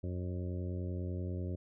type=harmonic tone with a mistuned harmonic; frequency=90.2 Hz; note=F#2; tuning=44 cents flat; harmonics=1 / 2 / 3 / 4 / 5 / 6 / 7; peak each=-36 / -43 / -46 / -46 / -52 / -51 / -55 dBFS; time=0.03-1.56 s; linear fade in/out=10 ms; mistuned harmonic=7; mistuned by=-46 cents; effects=none